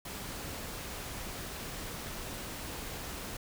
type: noise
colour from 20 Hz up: pink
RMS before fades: -41 dBFS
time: 0.05-3.37 s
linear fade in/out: 5 ms
effects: none